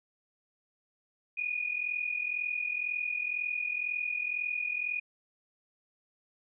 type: tone pair together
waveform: sine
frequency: 2429 / 2471 Hz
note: D#7 / D#7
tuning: -42 / -13 cents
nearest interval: unison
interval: 29 cents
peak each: -35 / -32 dBFS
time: 1.37-5 s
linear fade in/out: 10 ms
effects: none